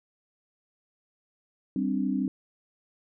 sine chord, G suspended fourth, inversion none, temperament just, 196 / 261.3 / 294 Hz, G3 / C4 / D4, 0 / -2 / +2 cents, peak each -29 / -28 / -31 dBFS, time 1.76-2.28 s, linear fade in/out 2 ms, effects none

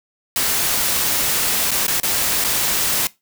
white noise with dropouts, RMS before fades -19 dBFS, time 0.36-3.07 s, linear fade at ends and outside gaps 1 ms, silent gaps 1.708-1.715 / 1.867-1.88 / 2-2.032 / 2.441-2.446 s, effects noise-tail reverb RT60 0.2 s tail -19 dB re dry

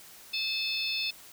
harmonic tone with a mistuned harmonic, 866 Hz, A5, 28 cents flat, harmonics 3 / 4 / 5 / 6, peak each -33 / -34 / -35 / -36 dBFS, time 0.33-1.11 s, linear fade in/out 10 ms, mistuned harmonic 4, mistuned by +51 cents, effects white hiss -51 dBFS RMS until 1.32 s

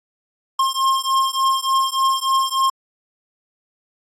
square beating tone pair, 1065 / 1068.4 Hz, C6 / C6, +30 / +36 cents, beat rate 3.4 Hz, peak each -20 dBFS, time 0.59-2.7 s, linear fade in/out 5 ms, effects low-pass 11000 Hz 12 dB/octave + AAC 64 kbps

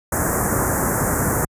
pink band-stop noise, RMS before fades -19 dBFS, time 0.12-1.45 s, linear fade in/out 5 ms, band 1800 to 6700 Hz, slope 48 dB/octave, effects high-pass 60 Hz 12 dB/octave + resampled to 32000 Hz

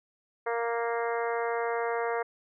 harmonic tone, 233.1 Hz, A#3, in tune, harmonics 2 / 3 / 4 / 5 / 6 / 7 / 8 / 9, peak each -30 / -34 / -36 / -38 / -40 / -41 / -42 / -43 dBFS, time 0.46-2.23 s, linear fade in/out 10 ms, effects none

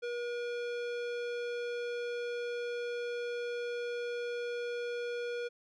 square tone with low-pass filter, 480 Hz, B4, 49 cents flat, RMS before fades -37 dBFS, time 0.02-5.49 s, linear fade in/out 20 ms, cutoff 3800 Hz, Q 0.83, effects none

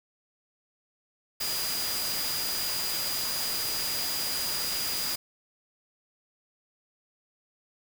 sine tone in noise, 4885 Hz, D#8, 33 cents flat, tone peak -32 dBFS, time 1.4-5.16 s, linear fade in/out 10 ms, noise white, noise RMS -32 dBFS, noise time 1.4-5.16 s, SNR -3 dB, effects none

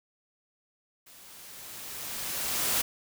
white noise with level ramp, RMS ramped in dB -53 to -26 dBFS, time 1.06-2.82 s, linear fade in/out 10 ms, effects none

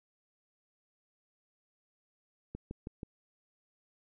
click train, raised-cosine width 3 ms, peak -27 dBFS, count 4, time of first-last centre 2.55-3.032 s, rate 6.23 Hz, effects none

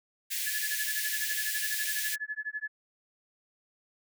white high-pass noise, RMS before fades -33 dBFS, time 0.3-2.16 s, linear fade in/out 20 ms, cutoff 1600 Hz, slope 96 dB/octave
sine tone with tremolo, 1714 Hz, A6, 46 cents flat, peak -30 dBFS, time 0.46-2.68 s, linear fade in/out 10 ms, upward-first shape sine, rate 12 Hz, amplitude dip 100%
effects none

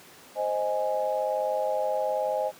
sine chord, Ab major, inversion first, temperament equal, 523.3 / 622.3 / 830.6 Hz, C5 / Eb5 / Ab5, 0 / 0 / 0 cents, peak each -29 / -28 / -30 dBFS, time 0.35-2.52 s, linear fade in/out 50 ms, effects pink hiss -50 dBFS RMS until 2.59 s + high-pass 200 Hz 12 dB/octave

